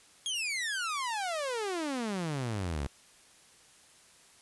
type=exponential sweep; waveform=sawtooth; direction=down; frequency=3320 to 65.41 Hz; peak=-28 dBFS; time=0.26-2.87 s; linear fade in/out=0 ms; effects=white hiss -59 dBFS RMS until 4.41 s + resampled to 24000 Hz